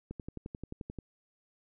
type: click train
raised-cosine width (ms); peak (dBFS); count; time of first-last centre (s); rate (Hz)
3; -27; 11; 0.11-0.987; 11.4
effects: none